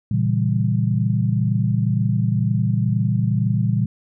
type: chord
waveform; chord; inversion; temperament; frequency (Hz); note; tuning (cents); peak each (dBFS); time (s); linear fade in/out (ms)
sine; A# diminished seventh; none; equal; 116.54 / 138.59 / 164.81 / 196; A#2 / C#3 / E3 / G3; 0 / 0 / 0 / 0; -19 / -24 / -24 / -23; 0.11-3.86; 5
effects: none